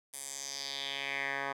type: tone with band-pass filter sweep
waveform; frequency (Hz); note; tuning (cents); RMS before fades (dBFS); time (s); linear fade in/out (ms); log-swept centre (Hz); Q
10% pulse; 138.3; C#3; -4; -38; 0.13-1.53; 10; 9900 to 1300; 3
effects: none